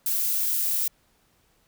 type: noise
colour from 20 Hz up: violet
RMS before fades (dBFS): -25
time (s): 0.06-0.88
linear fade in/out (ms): 5
effects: pink hiss -65 dBFS RMS until 1.67 s